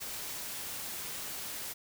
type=noise; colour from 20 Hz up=white; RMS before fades=-40 dBFS; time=0-1.74 s; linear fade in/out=20 ms; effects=none